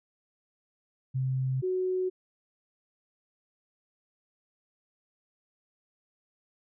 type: tone pair in turn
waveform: sine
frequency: 130.81 / 370 Hz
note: C3 / F#4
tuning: 0 / 0 cents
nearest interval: octave + tritone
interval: 1800 cents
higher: second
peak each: -26 / -26 dBFS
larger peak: neither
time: 1.14-1.62 / 1.62-2.1 s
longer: neither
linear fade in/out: 20 ms
effects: none